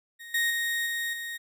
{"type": "tone with level steps", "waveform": "35% pulse", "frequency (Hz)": 1864.7, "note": "A#6", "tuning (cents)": 0, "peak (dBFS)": [-40, -22, -25, -27, -32], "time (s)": [0.19, 1.38], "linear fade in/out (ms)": 20, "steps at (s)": [0.34, 0.5, 0.86, 1.13], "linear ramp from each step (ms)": 5, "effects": []}